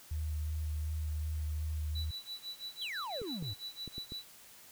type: tone with vibrato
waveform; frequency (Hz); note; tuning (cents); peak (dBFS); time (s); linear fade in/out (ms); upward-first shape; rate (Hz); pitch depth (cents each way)
sine; 76.9; D#2; -20; -33; 0.11-2.11; 5; sine; 2.7; 18
type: tone with tremolo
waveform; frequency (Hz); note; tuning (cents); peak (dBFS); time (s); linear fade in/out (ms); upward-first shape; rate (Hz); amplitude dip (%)
triangle; 3951; B7; 0; -37; 1.95-4.24; 5; sine; 6; 95
type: exponential sweep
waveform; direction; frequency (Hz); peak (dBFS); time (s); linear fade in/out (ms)
triangle; down; 3520 to 87.31; -36; 2.81-3.54; 10
type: clicks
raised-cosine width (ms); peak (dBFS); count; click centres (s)
3; -32; 5; 3.217 / 3.425 / 3.877 / 3.981 / 4.121
effects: white hiss -56 dBFS RMS until 4.71 s